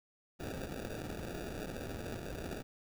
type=noise with sample-and-hold; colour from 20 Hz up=blue; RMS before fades=-42 dBFS; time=0.39-2.63 s; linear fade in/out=20 ms; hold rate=1050 Hz; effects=none